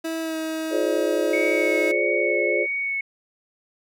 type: tone with pitch glide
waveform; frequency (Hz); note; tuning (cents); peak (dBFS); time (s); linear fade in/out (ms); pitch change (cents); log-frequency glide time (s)
30% pulse; 325.1 to 318.4; E4 to D#4; -24 to +40; -23; 0.04-1.92; 10; -36; 0.21-0.37
type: chord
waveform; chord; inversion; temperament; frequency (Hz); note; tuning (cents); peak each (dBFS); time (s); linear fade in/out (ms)
sine; D half-diminished seventh; first; just; 352.4 / 422.9 / 528.6 / 587.3; F4 / Ab4 / C5 / D5; +16 / +31 / +18 / 0; -26; 0.7-2.67; 50
type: tone with vibrato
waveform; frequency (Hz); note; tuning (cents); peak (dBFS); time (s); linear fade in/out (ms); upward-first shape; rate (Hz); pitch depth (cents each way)
sine; 2217; C#7; 0; -23; 1.33-3.01; 5; sine; 1.6; 16
effects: none